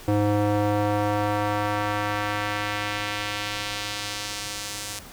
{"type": "tone with band-pass filter sweep", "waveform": "square", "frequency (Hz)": 103.83, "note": "G#2", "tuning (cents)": 0, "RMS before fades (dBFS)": -26, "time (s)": [0.08, 4.99], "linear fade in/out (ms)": 0, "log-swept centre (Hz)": [410, 7900], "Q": 0.91, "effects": ["pink hiss -44 dBFS RMS until 5.12 s"]}